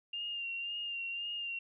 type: tone with vibrato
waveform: sine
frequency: 2794 Hz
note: F7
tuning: in tune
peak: -36 dBFS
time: 0.13-1.59 s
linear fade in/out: 5 ms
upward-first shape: sine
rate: 1.9 Hz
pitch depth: 34 cents each way
effects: none